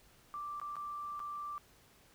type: tone with dropouts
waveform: sine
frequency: 1174.7 Hz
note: D6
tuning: in tune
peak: -39 dBFS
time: 0.34-1.58 s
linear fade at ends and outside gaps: 0 ms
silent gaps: 0.599-0.615 / 0.756-0.766 / 1.194-1.201 s
effects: pink hiss -64 dBFS RMS until 2.14 s